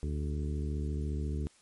harmonic tone with a mistuned harmonic, 74.4 Hz, D2, 23 cents sharp, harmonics 1 / 2 / 3 / 4 / 5 / 6, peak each -32 / -38 / -42 / -44 / -46 / -48 dBFS, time 0.03-1.47 s, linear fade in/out 0 ms, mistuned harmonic 6, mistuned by -47 cents, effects white hiss -63 dBFS RMS until 1.61 s + MP3 48 kbps

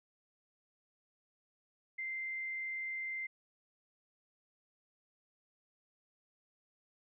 sine tone, 2086 Hz, C7, 6 cents flat, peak -37 dBFS, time 1.98-3.27 s, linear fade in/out 10 ms, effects none

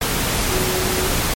sine tone in noise, 370 Hz, F#4, in tune, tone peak -23 dBFS, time 0.49-1.07 s, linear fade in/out 5 ms, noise pink, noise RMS -20 dBFS, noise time 0.01-1.34 s, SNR -6 dB, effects MP3 64 kbps

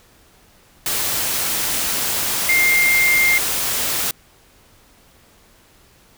sine tone in noise, 2111 Hz, C7, 15 cents sharp, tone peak -13 dBFS, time 2.49-3.38 s, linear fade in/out 2 ms, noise white, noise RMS -21 dBFS, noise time 0.86-4.11 s, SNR +5 dB, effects pink hiss -52 dBFS RMS until 6.17 s

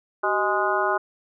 harmonic tone with a mistuned harmonic, 207.5 Hz, G#3, 1 cent flat, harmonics 2 / 3 / 4 / 5 / 6 / 7, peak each -27 / -27 / -27 / -27 / -27 / -27 dBFS, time 0.23-0.98 s, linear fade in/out 10 ms, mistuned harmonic 2, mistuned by -140 cents, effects none

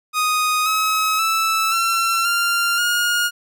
sawtooth tone with pitch steps, 1244.5 / 1279.5 / 1315.5 / 1352.4 / 1390.5 / 1429.6 Hz, D#6 / D#6 / E6 / E6 / F6 / F6, 0 / +48 / -4 / +44 / -8 / +40 cents, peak -13 dBFS, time 0.13-3.31 s, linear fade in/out 50 ms, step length 530 ms, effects none

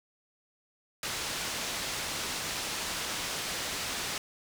white low-pass noise, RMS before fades -35 dBFS, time 1.03-4.18 s, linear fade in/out 2 ms, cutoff 6200 Hz, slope 12 dB/octave, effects none

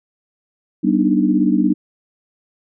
sine tone cluster, 192 / 242.3 / 291.5 / 308.4 Hz, G3 / B3 / D4 / D#4, -36 / -33 / -13 / -15 cents, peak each -18 dBFS, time 0.83-1.74 s, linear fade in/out 20 ms, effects none

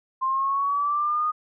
sine linear sweep, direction up, 1046.5 to 1238 Hz, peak -21 dBFS, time 0.21-1.32 s, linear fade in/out 20 ms, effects none

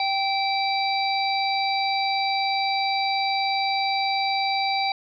harmonic tone with a mistuned harmonic, 784 Hz, G5, in tune, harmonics 1 / 3 / 5 / 6, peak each -23 / -28 / -30 / -31 dBFS, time 0-4.92 s, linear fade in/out 2 ms, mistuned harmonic 3, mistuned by -23 cents, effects none

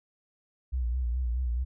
sine tone with vibrato, 61.3 Hz, B1, 12 cents flat, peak -26 dBFS, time 0.72-1.65 s, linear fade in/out 20 ms, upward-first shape sine, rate 4.7 Hz, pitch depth 86 cents each way, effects none

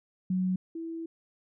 sine tone pair in turn, 185 / 329 Hz, F#3 / E4, 0 / -3 cents, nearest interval minor seventh, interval 997 cents, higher second, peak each -25 / -34 dBFS, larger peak first, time 0.3-0.56 / 0.75-1.06 s, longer second, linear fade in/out 5 ms, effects none

